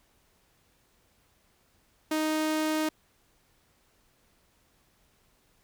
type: tone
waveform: sawtooth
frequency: 311.1 Hz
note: D#4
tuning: in tune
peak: -22 dBFS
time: 2.11-2.89 s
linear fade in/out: 5 ms
effects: pink hiss -67 dBFS RMS until 5.63 s